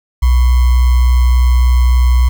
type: tone with sample-and-hold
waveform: sine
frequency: 61.74 Hz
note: B1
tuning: in tune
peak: -6 dBFS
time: 0.22-2.29 s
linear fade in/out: 10 ms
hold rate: 1050 Hz
effects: none